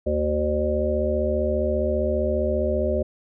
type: harmonic tone with a mistuned harmonic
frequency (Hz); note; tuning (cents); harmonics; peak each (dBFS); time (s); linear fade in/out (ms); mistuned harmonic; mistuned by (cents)
75; D2; +37; 1 / 3 / 5 / 7 / 8; -26 / -29 / -27 / -27 / -25; 0.06-3.03; 10; 3; +31
effects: none